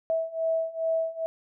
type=beating tone pair; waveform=sine; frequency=650 / 652.4 Hz; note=E5 / E5; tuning=-24 / -18 cents; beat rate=2.4 Hz; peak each=-29 / -27 dBFS; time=0.1-1.26 s; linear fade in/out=0 ms; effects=none